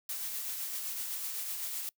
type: noise with tremolo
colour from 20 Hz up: blue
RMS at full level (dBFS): -36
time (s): 0.09-1.89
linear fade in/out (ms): 2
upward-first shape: triangle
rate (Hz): 7.9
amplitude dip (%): 35
effects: noise-tail reverb RT60 0.1 s tail -23 dB re dry